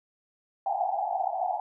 white band-pass noise, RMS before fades -29 dBFS, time 0.66-1.6 s, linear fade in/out 2 ms, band 690 to 830 Hz, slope 96 dB/octave, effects none

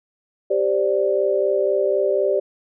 sine chord, G suspended fourth, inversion none, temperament equal, 392 / 523.3 / 587.3 Hz, G4 / C5 / D5, 0 / 0 / 0 cents, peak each -20 / -23 / -20 dBFS, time 0.5-2.4 s, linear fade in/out 10 ms, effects none

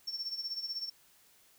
triangle tone with tremolo, 5440 Hz, F8, 46 cents flat, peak -31 dBFS, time 0.07-0.9 s, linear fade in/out 10 ms, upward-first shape sine, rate 16 Hz, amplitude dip 75%, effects tanh soft clip ceiling -28 dBFS + white hiss -64 dBFS RMS until 1.58 s

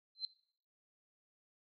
sine tone with exponential growth, 4100 Hz, C8, 36 cents flat, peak -32 dBFS, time 0.15-0.25 s, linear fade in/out 1 ms, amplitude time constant 21 ms, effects noise-tail reverb RT60 0.6 s tail -20 dB re dry

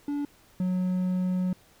triangle tone pair in turn, 288.3 / 183.2 Hz, D4 / F#3, -32 / -17 cents, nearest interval minor sixth, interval 785 cents, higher first, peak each -25 / -22 dBFS, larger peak second, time 0.08-0.25 / 0.6-1.53 s, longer second, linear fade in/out 2 ms, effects pink hiss -59 dBFS RMS until 1.8 s

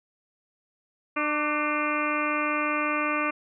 harmonic tone with a mistuned harmonic, 300 Hz, D4, 37 cents sharp, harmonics 1 / 2 / 3 / 4 / 5 / 6 / 7 / 8 / 9, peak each -31 / -33 / -39 / -28 / -34 / -40 / -34 / -32 / -36 dBFS, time 1.16-3.31 s, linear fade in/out 10 ms, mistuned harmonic 4, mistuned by -37 cents, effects none

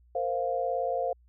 sine chord, Bb suspended second, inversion none, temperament just, 466.2 / 524.4 / 699.2 Hz, Bb4 / C5 / F5, 0 / +4 / +2 cents, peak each -34 / -30 / -30 dBFS, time 0.15-1.13 s, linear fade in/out 5 ms, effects added 60 Hz sine -57 dBFS peak until 1.28 s

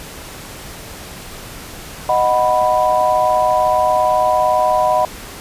sine chord, B major, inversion first, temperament equal, 622.3 / 740 / 987.8 Hz, D#5 / F#5 / B5, 0 / 0 / 0 cents, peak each -16 dBFS, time 2.09-5.05 s, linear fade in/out 2 ms, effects pink hiss -33 dBFS RMS until 5.4 s + resampled to 32000 Hz

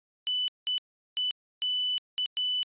sine tone bursts at uneven times, 2990 Hz, F#7, 17 cents sharp, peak -26 dBFS, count 6, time 0.27-0.48 / 0.67-0.78 / 1.17-1.31 / 1.62-1.98 / 2.18-2.26 / 2.37-2.63 s, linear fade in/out 0 ms, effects resampled to 8000 Hz

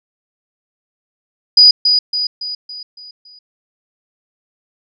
sine tone with echo, 4927 Hz, D#8, 18 cents flat, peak -3 dBFS, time 1.57-1.71 s, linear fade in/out 5 ms, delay 280 ms, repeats 6, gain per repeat -6 dB, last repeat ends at 3.39 s, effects none

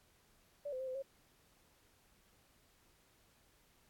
sine tone with pitch steps, 578 / 514 / 525 / 514 / 542 Hz, D5 / C5 / C5 / C5 / C#5, -28 / -31 / +6 / -31 / -39 cents, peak -39 dBFS, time 0.65-1.025 s, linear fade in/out 10 ms, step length 75 ms, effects pink hiss -70 dBFS RMS until 3.89 s + AAC 64 kbps

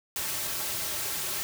white noise with comb filter, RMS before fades -32 dBFS, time 0.16-1.43 s, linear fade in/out 0 ms, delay 4.1 ms, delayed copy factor -0.6, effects none

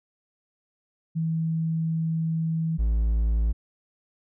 sine / triangle tone pair in turn, 162.1 / 55.49 Hz, E3 / A1, -29 / +15 cents, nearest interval octave + perfect fifth, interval 1856 cents, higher first, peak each -23 / -18 dBFS, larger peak second, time 1.15-2.78 / 2.78-3.53 s, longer first, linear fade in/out 20 ms, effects none

